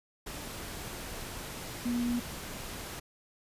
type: tone in noise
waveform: sine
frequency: 240.6 Hz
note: B3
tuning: 45 cents flat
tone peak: -28 dBFS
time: 1.85-2.2 s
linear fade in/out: 10 ms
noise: pink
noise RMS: -41 dBFS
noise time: 0.26-3 s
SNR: +10 dB
effects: resampled to 32000 Hz